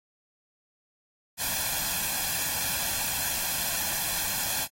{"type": "noise with comb filter", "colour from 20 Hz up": "white", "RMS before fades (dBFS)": -29, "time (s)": [1.37, 4.68], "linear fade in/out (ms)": 50, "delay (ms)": 1.2, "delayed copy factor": 0.65, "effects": ["AAC 48 kbps"]}